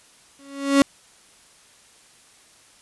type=tone with exponential growth; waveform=35% pulse; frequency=277.7 Hz; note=C#4; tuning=3 cents sharp; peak=-8 dBFS; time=0.39-0.82 s; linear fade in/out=1 ms; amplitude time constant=93 ms; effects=white hiss -53 dBFS RMS until 2.81 s + resampled to 24000 Hz